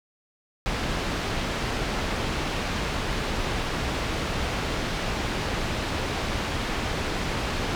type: low-pass noise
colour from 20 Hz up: pink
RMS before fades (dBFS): -28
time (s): 0.66-7.75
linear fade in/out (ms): 0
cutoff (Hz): 4300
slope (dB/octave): 12
effects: none